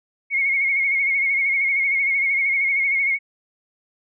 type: tone with vibrato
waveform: sine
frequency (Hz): 2184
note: C#7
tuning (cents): -26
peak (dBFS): -17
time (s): 0.3-3.19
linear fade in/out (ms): 50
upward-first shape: sine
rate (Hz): 13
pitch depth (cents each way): 49
effects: none